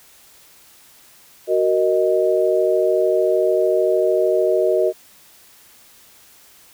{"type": "chord", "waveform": "sine", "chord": "D# minor", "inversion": "first", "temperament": "just", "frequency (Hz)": [373.4, 466.7, 622.3], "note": ["F#4", "A#4", "D#5"], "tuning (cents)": [16, 2, 0], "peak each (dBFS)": [-18, -20, -18], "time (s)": [1.47, 4.93], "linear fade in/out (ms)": 50, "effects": ["white hiss -49 dBFS RMS until 6.73 s"]}